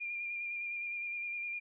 sine tone with vibrato, 2402 Hz, D7, 38 cents sharp, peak -36 dBFS, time 0-1.6 s, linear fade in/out 20 ms, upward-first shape square, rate 9.8 Hz, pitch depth 18 cents each way, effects none

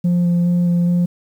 sine tone with vibrato, 174.61 Hz, F3, in tune, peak -10 dBFS, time 0.04-1.06 s, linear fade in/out 10 ms, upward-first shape square, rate 2.4 Hz, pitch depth 9 cents each way, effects tanh soft clip ceiling -12 dBFS + 8-bit

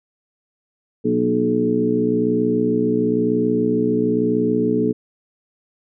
harmonic tone with a mistuned harmonic, 61 Hz, B1, 21 cents flat, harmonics 2 / 3 / 4 / 5 / 6 / 7, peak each -30 / -26 / -20 / -22 / -30 / -20 dBFS, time 1.04-4.93 s, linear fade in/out 20 ms, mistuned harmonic 4, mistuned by -41 cents, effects none

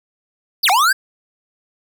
square linear two-way sweep, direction down then up, 5200 to 698.5 to 1641 Hz, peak -12 dBFS, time 0.63-0.93 s, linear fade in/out 10 ms, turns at 0.7 s, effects none

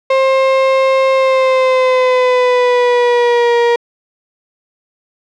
35% pulse tone with pitch glide, 531 to 473.1 Hz, C5 to A#4, +25 to +26 cents, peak -7 dBFS, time 0.1-3.76 s, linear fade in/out 5 ms, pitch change -199 cents, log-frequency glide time 1.14-3.56 s, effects low-pass 3000 Hz 12 dB/octave

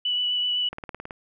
sine tone with vibrato, 2960 Hz, F#7, in tune, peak -22 dBFS, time 0.05-0.69 s, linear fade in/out 5 ms, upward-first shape sine, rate 7.9 Hz, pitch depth 13 cents each way
click train, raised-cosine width 0.5 ms, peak -20 dBFS, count 8, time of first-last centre 0.73-1.108 s, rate 18.5 Hz
effects none

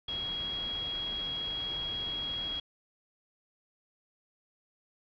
sine tone in noise, 3300 Hz, G#7, 12 cents flat, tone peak -33 dBFS, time 0.08-2.6 s, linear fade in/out 5 ms, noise pink, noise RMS -44 dBFS, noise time 0.08-2.6 s, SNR +8 dB, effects resampled to 11025 Hz

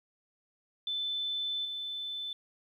sine tone with level steps, 3520 Hz, A7, in tune, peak -31 / -35 dBFS, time 0.87-2.33 s, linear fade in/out 2 ms, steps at 1.65 s, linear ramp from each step 2 ms, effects 11-bit

